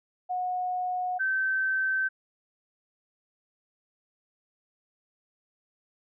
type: tone pair in turn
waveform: sine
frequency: 729 / 1544.7 Hz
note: F#5 / G6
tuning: -26 / -26 cents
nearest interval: octave + minor second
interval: 1300 cents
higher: second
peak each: -27 / -24 dBFS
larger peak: second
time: 0.29-1.19 / 1.19-2.09 s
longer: neither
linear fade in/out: 20 ms
effects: none

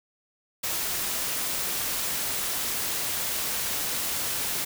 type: noise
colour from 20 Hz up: white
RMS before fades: -29 dBFS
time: 0.63-4.65 s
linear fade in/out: 10 ms
effects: none

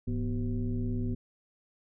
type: tone with frequency modulation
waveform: sine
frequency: 107 Hz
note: A2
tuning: 48 cents flat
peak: -28 dBFS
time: 0.07-1.15 s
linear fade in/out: 10 ms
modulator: 137 Hz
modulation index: 1.3
effects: none

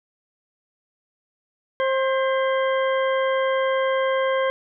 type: harmonic tone with a mistuned harmonic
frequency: 530 Hz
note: C5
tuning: 22 cents sharp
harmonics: 1 / 2 / 3 / 4 / 6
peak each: -20 / -26 / -30 / -32 / -36 dBFS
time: 1.8-4.5 s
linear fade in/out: 0 ms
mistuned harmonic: 4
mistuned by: -60 cents
effects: none

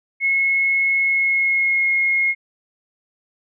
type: tone with pitch glide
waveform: sine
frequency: 2178 to 2154 Hz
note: C#7 to C7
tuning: -31 to +50 cents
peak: -15 dBFS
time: 0.2-2.35 s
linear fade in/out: 50 ms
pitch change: -19 cents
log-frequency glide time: 0.99-1.92 s
effects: none

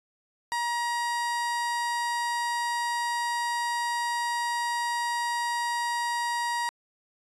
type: tone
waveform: 30% pulse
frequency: 950 Hz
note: A#5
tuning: 33 cents sharp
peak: -24 dBFS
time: 0.52-6.69 s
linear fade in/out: 0 ms
effects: resampled to 24000 Hz

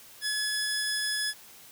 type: tone pair together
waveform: 30% pulse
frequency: 1700 / 5094 Hz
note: G#6 / D#8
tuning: +40 / +40 cents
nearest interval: octave + perfect fifth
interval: 1900 cents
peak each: -28 / -27 dBFS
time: 0.21-1.34 s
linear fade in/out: 50 ms
effects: white hiss -51 dBFS RMS until 1.71 s + high-pass 60 Hz 12 dB/octave

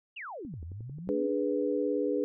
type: exponential two-way sweep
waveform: sine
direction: down then up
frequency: 3000 to 75.9 to 297.6 Hz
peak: -38 dBFS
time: 0.16-1.3 s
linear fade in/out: 10 ms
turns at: 0.62 s
type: click train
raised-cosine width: 3 ms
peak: -35 dBFS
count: 8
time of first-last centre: 0.45-1.075 s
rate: 11.2 Hz
type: chord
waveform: sine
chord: G# diminished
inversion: second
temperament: equal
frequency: 293.7 / 415.3 / 493.9 Hz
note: D4 / G#4 / B4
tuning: 0 / 0 / 0 cents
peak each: -31 dBFS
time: 1.09-2.24 s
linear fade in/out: 0 ms
effects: none

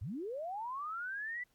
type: linear sweep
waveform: sine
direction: up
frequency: 73.42 to 2000 Hz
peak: -37 dBFS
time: 0.01-1.44 s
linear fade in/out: 10 ms
effects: pink hiss -74 dBFS RMS until 1.54 s + MP3 96 kbps

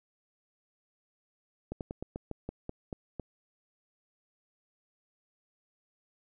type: slowing click train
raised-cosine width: 2 ms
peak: -23 dBFS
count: 10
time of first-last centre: 1.72-3.197 s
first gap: 88 ms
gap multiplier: 1.15
effects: none

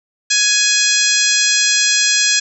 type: harmonic tone with a mistuned harmonic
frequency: 835 Hz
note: G#5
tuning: 9 cents sharp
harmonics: 2 / 3 / 4 / 5 / 6 / 7 / 8 / 9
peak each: -20 / -20 / -20 / -20 / -20 / -20 / -20 / -20 dBFS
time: 0.3-2.4 s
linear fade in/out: 10 ms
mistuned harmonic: 8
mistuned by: -19 cents
effects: none

